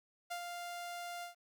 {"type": "tone with ADSR envelope", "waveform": "sawtooth", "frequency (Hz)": 698.5, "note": "F5", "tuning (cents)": 0, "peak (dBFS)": -34, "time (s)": [0.3, 1.35], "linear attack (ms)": 16, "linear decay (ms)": 79, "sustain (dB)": -4, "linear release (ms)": 120, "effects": ["12-bit"]}